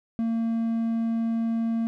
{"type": "tone", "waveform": "triangle", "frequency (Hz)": 228.1, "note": "A#3", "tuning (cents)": -37, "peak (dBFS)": -21, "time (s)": [0.19, 1.87], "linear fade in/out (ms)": 0, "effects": []}